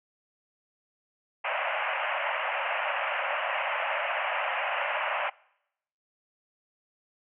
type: band-pass noise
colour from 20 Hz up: pink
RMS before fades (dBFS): -30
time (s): 1.44-5.3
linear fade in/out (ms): 10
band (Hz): 550 to 2900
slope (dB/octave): 96
effects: noise-tail reverb RT60 0.8 s tail -24 dB re dry